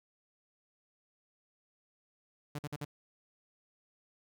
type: tone bursts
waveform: sawtooth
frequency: 146.83 Hz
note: D3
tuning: in tune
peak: -33 dBFS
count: 4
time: 2.55-2.849 s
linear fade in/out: 5 ms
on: 38 ms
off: 49 ms
effects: none